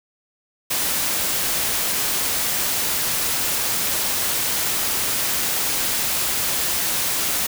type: noise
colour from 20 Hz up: white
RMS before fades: -22 dBFS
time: 0.7-7.47 s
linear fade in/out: 10 ms
effects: none